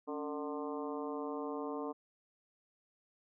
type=harmonic tone with a mistuned harmonic; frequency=149.9 Hz; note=D3; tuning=36 cents sharp; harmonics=2 / 3 / 4 / 5 / 6 / 7 / 8; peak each=-41 / -41 / -47 / -48 / -50 / -46 / -53 dBFS; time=0.07-1.93 s; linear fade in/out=20 ms; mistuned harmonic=2; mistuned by=-100 cents; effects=none